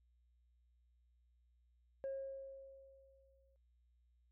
sine tone with exponential decay, 541 Hz, C#5, 42 cents flat, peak -37 dBFS, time 2.04-3.56 s, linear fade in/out 0 ms, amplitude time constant 330 ms, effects tanh soft clip ceiling -37 dBFS + added 60 Hz sine -70 dBFS peak until 4.31 s

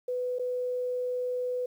sine tone with dropouts, 498.1 Hz, B4, 15 cents sharp, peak -28 dBFS, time 0.08-1.66 s, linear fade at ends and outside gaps 5 ms, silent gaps 0.386-0.394 s, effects 10-bit

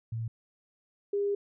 sine tone pair in turn, 113.7 / 404.2 Hz, A#2 / G#4, -43 / -47 cents, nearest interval octave + minor seventh, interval 2196 cents, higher second, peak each -31 / -26 dBFS, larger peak second, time 0.12-0.28 / 1.13-1.35 s, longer second, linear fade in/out 5 ms, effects none

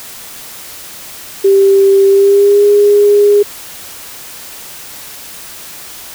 sine tone with pitch glide, 392 to 410.3 Hz, G4 to G#4, 0 to -21 cents, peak -4 dBFS, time 1.44-3.43 s, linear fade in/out 10 ms, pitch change +79 cents, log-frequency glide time 2.08-2.66 s, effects white hiss -30 dBFS RMS until 6.14 s

